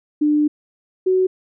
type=tone pair in turn; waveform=sine; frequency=298.6 / 372.9 Hz; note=D4 / F#4; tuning=+29 / +14 cents; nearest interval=major third; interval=385 cents; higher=second; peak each=-13 dBFS; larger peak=neither; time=0.21-0.48 / 1.06-1.27 s; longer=first; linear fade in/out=10 ms; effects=none